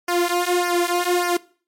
sawtooth tone with flanger, 352.2 Hz, F4, 15 cents sharp, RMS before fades -20 dBFS, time 0.08-1.37 s, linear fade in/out 5 ms, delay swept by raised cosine 0.26 to 3.46 ms, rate 1.7 Hz, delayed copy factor -1, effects noise-tail reverb RT60 0.4 s tail -20 dB re dry + MP3 64 kbps

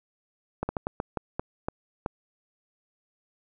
slowing click train, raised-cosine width 1 ms, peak -14 dBFS, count 9, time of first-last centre 0.63-2.061 s, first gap 60 ms, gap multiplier 1.3, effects none

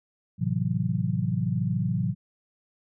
sine chord, F# half-diminished seventh, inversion first, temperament equal with one note detuned, 110 / 130.81 / 163.96 / 185 Hz, A2 / C3 / E3 / F#3, 0 / 0 / -9 / 0 cents, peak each -29 dBFS, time 0.38-2.15 s, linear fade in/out 50 ms, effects none

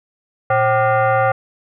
sine tone with frequency modulation, 116.54 Hz, A#2, in tune, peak -12 dBFS, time 0.5-1.32 s, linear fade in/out 5 ms, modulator 652 Hz, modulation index 1.9, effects none

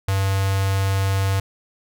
square tone with notch filter, 97.2 Hz, G2, 14 cents flat, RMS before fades -20 dBFS, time 0.08-1.4 s, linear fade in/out 5 ms, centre 250 Hz, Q 0.69, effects none

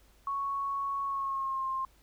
sine tone with pitch glide, 1108.7 to 1059.2 Hz, C#6 to C6, 0 to +21 cents, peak -30 dBFS, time 0.27-1.85 s, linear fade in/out 2 ms, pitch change -79 cents, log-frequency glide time 1.04-1.67 s, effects added 50 Hz sine -61 dBFS peak until 2.02 s + pink hiss -65 dBFS RMS until 2.02 s

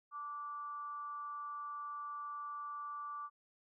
sine tone with amplitude modulation, 1167 Hz, D6, 11 cents flat, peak -39 dBFS, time 0.11-3.3 s, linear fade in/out 50 ms, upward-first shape sine, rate 285 Hz, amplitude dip 45%, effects none

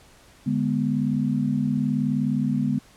sine chord, G# diminished, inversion second, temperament equal, 146.83 / 207.7 / 246.9 Hz, D3 / G#3 / B3, 0 / 0 / 0 cents, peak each -26 / -25 / -24 dBFS, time 0.46-2.79 s, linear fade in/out 10 ms, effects pink hiss -53 dBFS RMS until 2.96 s + low-pass 11000 Hz 12 dB/octave

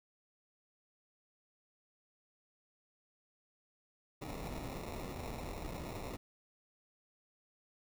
pink noise with sample-and-hold, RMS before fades -43 dBFS, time 4.21-6.17 s, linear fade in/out 10 ms, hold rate 1575 Hz, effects none

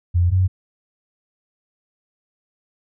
sine tone pair in turn, 87.7 / 92.91 Hz, F2 / F#2, +8 / +8 cents, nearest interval minor second, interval 100 cents, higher second, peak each -13 dBFS, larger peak neither, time 0.14-0.31 / 0.31-0.48 s, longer neither, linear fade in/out 20 ms, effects none

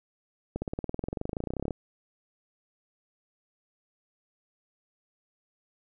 accelerating click train, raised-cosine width 2 ms, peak -18 dBFS, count 29, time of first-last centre 0.56-1.708 s, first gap 60 ms, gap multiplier 0.97, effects none

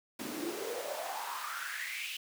pink noise with high-pass filter sweep, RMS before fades -39 dBFS, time 0.19-2.17 s, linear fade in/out 5 ms, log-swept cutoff 240 to 2900 Hz, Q 6.8, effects none

